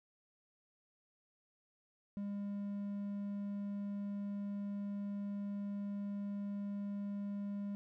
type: tone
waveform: triangle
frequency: 202 Hz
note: G#3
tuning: 48 cents flat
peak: -36 dBFS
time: 2.17-7.75 s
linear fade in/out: 0 ms
effects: none